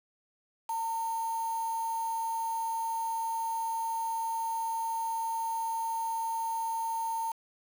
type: tone with quantisation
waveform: sine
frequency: 909 Hz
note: A#5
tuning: 44 cents flat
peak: -30 dBFS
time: 0.69-7.32 s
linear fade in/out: 5 ms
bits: 7
effects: none